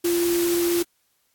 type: tone in noise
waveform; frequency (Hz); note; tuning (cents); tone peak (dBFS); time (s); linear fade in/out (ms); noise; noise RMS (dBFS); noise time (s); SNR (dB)
sine; 345.3; F4; -20; -19; 0.04-0.83; 10; white; -29; 0.04-0.83; +7
effects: white hiss -68 dBFS RMS until 1.34 s + AAC 64 kbps